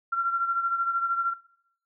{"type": "beating tone pair", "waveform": "sine", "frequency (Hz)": [1367, 1380], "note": ["F6", "F6"], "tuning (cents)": [-37, -21], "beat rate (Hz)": 13, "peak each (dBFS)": [-24, -31], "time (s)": [0.12, 1.34], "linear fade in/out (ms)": 10, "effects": ["noise-tail reverb RT60 0.7 s tail -21 dB re dry"]}